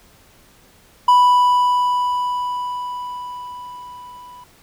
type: tone with level ramp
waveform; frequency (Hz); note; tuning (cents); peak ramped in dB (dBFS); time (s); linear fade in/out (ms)
triangle; 987.8; B5; 0; -6 to -36; 1.08-4.44; 5
effects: pink hiss -51 dBFS RMS until 4.62 s